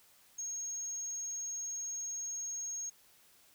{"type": "tone", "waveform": "sine", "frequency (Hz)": 6530, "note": "G#8", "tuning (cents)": -30, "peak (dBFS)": -36, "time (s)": [0.38, 2.9], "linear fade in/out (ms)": 10, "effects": ["tanh soft clip ceiling -32 dBFS", "white hiss -64 dBFS RMS until 3.54 s"]}